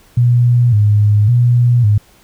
sine tone with vibrato, 112.5 Hz, A2, 39 cents sharp, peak -7 dBFS, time 0.17-1.98 s, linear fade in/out 5 ms, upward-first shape square, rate 0.9 Hz, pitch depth 130 cents each way, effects pink hiss -48 dBFS RMS until 2.23 s

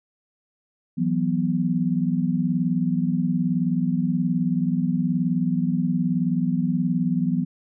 sine chord, E suspended second, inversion none, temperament equal with one note detuned, 166.15 / 185 / 246.9 Hz, E3 / F#3 / B3, +14 / 0 / 0 cents, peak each -24 dBFS, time 0.97-7.45 s, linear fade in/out 20 ms, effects none

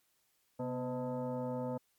sine tone with frequency modulation, 130.81 Hz, C3, in tune, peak -34 dBFS, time 0.59-1.78 s, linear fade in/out 10 ms, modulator 378 Hz, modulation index 1.7, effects white hiss -75 dBFS RMS until 1.98 s + MP3 96 kbps

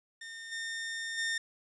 sawtooth tone with level steps, 1820 Hz, A#6, 42 cents flat, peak -39 / -32 / -27 dBFS, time 0.21-1.38 s, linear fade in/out 5 ms, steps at 0.51 / 1.17 s, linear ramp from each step 20 ms, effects resampled to 22050 Hz + 11-bit

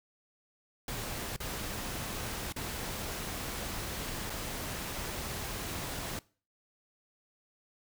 pink noise with dropouts, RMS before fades -38 dBFS, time 0.88-6.19 s, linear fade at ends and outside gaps 2 ms, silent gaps 1.363-1.402 / 2.524-2.562 / 4.297-4.301 s, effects noise-tail reverb RT60 0.4 s tail -22 dB re dry

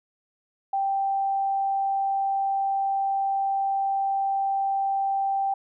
sine tone, 784 Hz, G5, in tune, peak -22 dBFS, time 0.73-5.54 s, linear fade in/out 5 ms, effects none

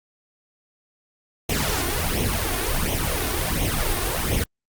pink noise with flanger, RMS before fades -23 dBFS, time 1.49-4.44 s, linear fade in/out 5 ms, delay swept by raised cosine 0.32 to 2.82 ms, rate 1.4 Hz, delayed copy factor +0.7, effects Opus 48 kbps

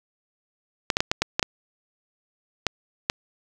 clicks, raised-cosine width 0.2 ms, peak -3 dBFS, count 9, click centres 0.902 / 0.969 / 1.005 / 1.115 / 1.22 / 1.395 / 1.428 / 2.667 / 3.099 s, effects 7-bit

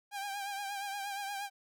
sawtooth tone with vibrato, 800 Hz, G5, 35 cents sharp, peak -33 dBFS, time 0.11-1.5 s, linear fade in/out 50 ms, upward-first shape triangle, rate 8.5 Hz, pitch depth 56 cents each way, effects none

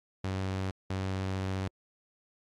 sawtooth tone pair in turn, 95.1 / 95.1 Hz, F#2 / F#2, +48 / +48 cents, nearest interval unison, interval 0 cents, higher neither, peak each -27 dBFS, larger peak neither, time 0.24-0.71 / 0.9-1.68 s, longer second, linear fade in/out 5 ms, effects low-pass 6000 Hz 12 dB/octave + AAC 64 kbps

